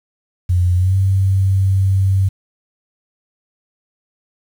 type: tone with pitch glide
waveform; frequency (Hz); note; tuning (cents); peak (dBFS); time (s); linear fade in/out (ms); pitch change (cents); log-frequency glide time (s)
sine; 89.3 to 96.26; F2 to G2; +39 to -31; -11; 0.49-2.29; 10; +130; 0.75-0.96
effects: 7-bit